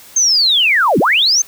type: linear two-way sweep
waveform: sine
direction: down then up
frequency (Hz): 6430 to 136.7 to 6430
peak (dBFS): -9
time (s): 0.16-1.42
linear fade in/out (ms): 5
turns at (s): 0.99
effects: white hiss -40 dBFS RMS until 1.47 s